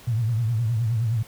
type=tone with vibrato; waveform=sine; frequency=114.3 Hz; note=A#2; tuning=34 cents flat; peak=-20 dBFS; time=0.07-1.23 s; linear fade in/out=10 ms; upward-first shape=triangle; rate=9.6 Hz; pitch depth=140 cents each way; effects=pink hiss -48 dBFS RMS until 1.27 s